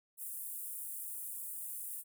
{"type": "high-pass noise", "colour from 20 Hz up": "pink", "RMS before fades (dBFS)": -43, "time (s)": [0.17, 2.04], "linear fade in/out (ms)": 50, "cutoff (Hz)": 8800, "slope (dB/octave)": 48, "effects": []}